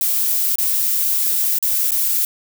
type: noise with dropouts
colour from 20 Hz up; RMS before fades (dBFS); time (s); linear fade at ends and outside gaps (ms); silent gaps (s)
violet; -18; 0.01-2.25; 1; 0.556-0.584 / 1.587-1.626 / 1.908-1.918
effects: none